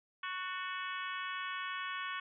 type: harmonic tone with a mistuned harmonic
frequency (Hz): 370.7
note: F#4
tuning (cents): +3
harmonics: 3 / 4 / 5 / 6 / 7 / 8 / 9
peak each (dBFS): -41 / -43 / -45 / -47 / -48 / -49 / -50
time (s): 0.23-2.2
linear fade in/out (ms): 5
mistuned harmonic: 5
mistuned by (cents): -42
effects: none